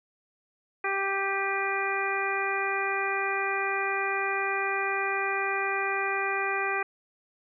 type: harmonic tone with a mistuned harmonic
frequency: 392 Hz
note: G4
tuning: in tune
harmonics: 1 / 2 / 3 / 4 / 5 / 6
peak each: -33 / -33 / -33 / -33 / -33 / -33 dBFS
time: 0.84-6.83 s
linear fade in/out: 5 ms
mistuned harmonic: 6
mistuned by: +42 cents
effects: none